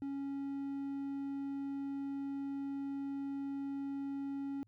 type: tone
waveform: triangle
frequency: 277.2 Hz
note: C#4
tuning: in tune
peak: -35 dBFS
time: 0.02-4.63 s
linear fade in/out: 0 ms
effects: added 107 Hz sine -66 dBFS peak until 4.67 s